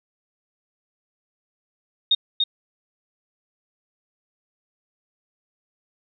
sine tone with echo, 3700 Hz, A#7, 14 cents flat, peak -14 dBFS, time 2.11-2.15 s, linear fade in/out 5 ms, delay 290 ms, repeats 1, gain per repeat -3 dB, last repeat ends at 2.44 s, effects none

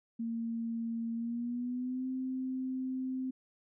sine tone with pitch glide, 229.7 to 259.3 Hz, A#3 to C4, -25 to -15 cents, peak -33 dBFS, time 0.19-3.31 s, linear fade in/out 10 ms, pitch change +210 cents, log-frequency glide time 1.14-2.07 s, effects none

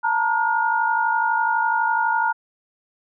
sine tone cluster, 890 / 942 / 1430 Hz, A5 / A#5 / F6, +20 / +18 / +41 cents, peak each -22 dBFS, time 0.03-2.33 s, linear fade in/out 20 ms, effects none

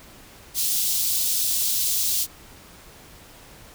white high-pass noise, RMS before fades -23 dBFS, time 0.54-2.27 s, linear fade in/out 50 ms, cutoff 3500 Hz, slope 24 dB/octave, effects pink hiss -47 dBFS RMS until 3.74 s

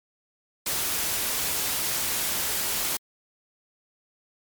white noise, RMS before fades -27 dBFS, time 0.66-2.97 s, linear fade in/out 5 ms, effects MP3 96 kbps

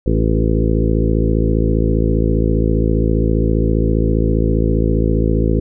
harmonic tone with a mistuned harmonic, 55 Hz, A1, in tune, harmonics 1 / 2 / 3 / 4 / 5 / 6 / 7 / 8 / 9, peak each -16 / -19 / -21 / -22 / -23 / -24 / -24 / -25 / -26 dBFS, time 0.06-5.6 s, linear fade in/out 5 ms, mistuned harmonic 6, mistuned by +24 cents, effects none

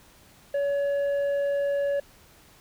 sine tone with tanh clipping, 565 Hz, C#5, 33 cents sharp, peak -24 dBFS, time 0.54-2 s, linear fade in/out 5 ms, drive 5 dB, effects pink hiss -55 dBFS RMS until 2.6 s

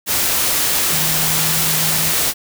sine tone in noise, 158.7 Hz, D#3, 35 cents sharp, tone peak -25 dBFS, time 0.89-2.13 s, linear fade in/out 50 ms, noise white, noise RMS -17 dBFS, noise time 0.06-2.34 s, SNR -11 dB, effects none

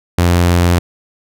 sawtooth tone with vibrato, 87.31 Hz, F2, in tune, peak -5 dBFS, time 0.18-0.79 s, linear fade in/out 5 ms, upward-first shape triangle, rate 19 Hz, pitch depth 10 cents each way, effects none

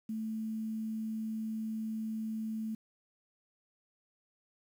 sine tone with quantisation, 220 Hz, A3, in tune, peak -34 dBFS, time 0.09-2.75 s, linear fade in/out 5 ms, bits 10, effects none

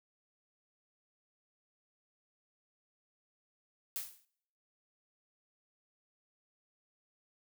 blue noise with exponential decay, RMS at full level -35 dBFS, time 3.96-4.25 s, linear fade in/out 0 ms, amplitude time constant 63 ms, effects noise-tail reverb RT60 0.7 s tail -23 dB re dry

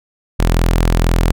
sawtooth tone, 42.07 Hz, E1, 36 cents sharp, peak -7 dBFS, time 0.39-1.32 s, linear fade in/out 10 ms, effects none

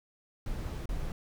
brown noise with dropouts, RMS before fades -35 dBFS, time 0.46-1.12 s, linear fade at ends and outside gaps 2 ms, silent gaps 0.857-0.89 s, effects none

